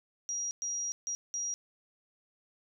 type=tone bursts at uneven times; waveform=sine; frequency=5730 Hz; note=F8; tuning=44 cents sharp; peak=-32 dBFS; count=4; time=0.29-0.51 / 0.62-0.92 / 1.07-1.15 / 1.34-1.54 s; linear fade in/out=0 ms; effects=none